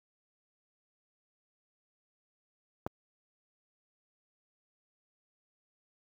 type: click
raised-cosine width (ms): 1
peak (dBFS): -19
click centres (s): 2.865
effects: high-pass 60 Hz 12 dB/octave + 9-bit